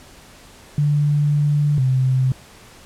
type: tone pair in turn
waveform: sine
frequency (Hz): 146.83 / 130.13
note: D3 / C3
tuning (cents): 0 / -9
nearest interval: major second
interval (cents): 209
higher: first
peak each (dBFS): -14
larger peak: neither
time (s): 0.78-1.78 / 1.78-2.32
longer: first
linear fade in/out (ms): 2
effects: pink hiss -45 dBFS RMS until 2.85 s + low-pass 11000 Hz 12 dB/octave